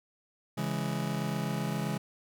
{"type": "chord", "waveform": "40% pulse", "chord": "C# minor", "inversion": "none", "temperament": "just", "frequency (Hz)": [138.59, 166.31, 207.9], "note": ["C#3", "E3", "G#3"], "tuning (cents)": [0, 16, 2], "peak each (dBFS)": -34, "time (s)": [0.57, 1.98], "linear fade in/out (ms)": 10, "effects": []}